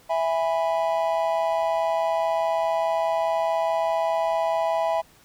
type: chord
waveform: triangle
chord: E major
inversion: none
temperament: just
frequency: 659.3 / 824.1 / 988.9 Hz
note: E5 / G#5 / B5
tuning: 0 / -14 / +2 cents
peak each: -21 / -25 / -27 dBFS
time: 0.09-5.02 s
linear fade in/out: 20 ms
effects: pink hiss -55 dBFS RMS until 5.24 s